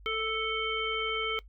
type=harmonic tone with a mistuned harmonic; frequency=443.2 Hz; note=A4; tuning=13 cents sharp; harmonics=1 / 3 / 5 / 7; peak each=-34 / -34 / -34 / -34 dBFS; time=0.06-1.39 s; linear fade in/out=0 ms; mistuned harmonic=3; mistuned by=-19 cents; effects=noise-tail reverb RT60 0.1 s tail -21 dB re dry + added 50 Hz sine -49 dBFS peak until 1.48 s